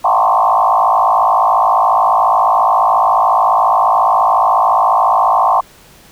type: tone with frequency modulation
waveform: sine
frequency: 904 Hz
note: A5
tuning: 47 cents sharp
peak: -8 dBFS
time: 0.04-5.61 s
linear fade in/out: 10 ms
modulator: 54.3 Hz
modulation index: 4.1
effects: pink hiss -43 dBFS RMS until 6.11 s